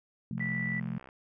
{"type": "chord", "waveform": "sine", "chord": "F major", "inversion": "second", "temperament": "just", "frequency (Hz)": [130.96, 174.61, 218.3], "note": ["C3", "F3", "A3"], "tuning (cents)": [2, 0, -13], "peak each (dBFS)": [-37, -36, -37], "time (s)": [0.31, 0.98], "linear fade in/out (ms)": 2}
{"type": "click train", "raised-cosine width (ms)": 0.5, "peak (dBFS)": -34, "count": 47, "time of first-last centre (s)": [0.38, 1.089], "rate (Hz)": 64.9}
{"type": "tone", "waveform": "sine", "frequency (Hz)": 1967, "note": "B6", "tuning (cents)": -7, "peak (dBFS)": -32, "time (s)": [0.4, 0.8], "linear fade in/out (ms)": 5}
{"effects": []}